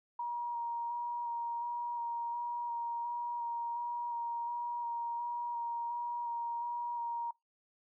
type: tone with vibrato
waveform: sine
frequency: 947 Hz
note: A#5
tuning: 27 cents sharp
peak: -34 dBFS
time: 0.19-7.31 s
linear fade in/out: 5 ms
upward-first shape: square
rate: 1.4 Hz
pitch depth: 12 cents each way
effects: noise-tail reverb RT60 0.2 s tail -25 dB re dry